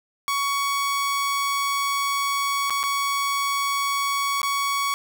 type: tone with dropouts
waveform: sawtooth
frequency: 1120 Hz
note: C#6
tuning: 18 cents sharp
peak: -18 dBFS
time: 0.28-4.94 s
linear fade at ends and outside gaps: 0 ms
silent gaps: 2.698-2.705 / 2.831-2.837 / 4.417-4.431 s
effects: 8-bit